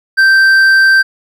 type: tone with hard clipping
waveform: sine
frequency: 1563 Hz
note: G6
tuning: 6 cents flat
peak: -6 dBFS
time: 0.17-1.03 s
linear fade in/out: 20 ms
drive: 5 dB
effects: none